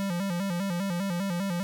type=tone with vibrato; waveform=square; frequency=185 Hz; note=F#3; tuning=in tune; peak=-28 dBFS; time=0-1.63 s; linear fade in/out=0 ms; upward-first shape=square; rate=5 Hz; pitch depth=110 cents each way; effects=none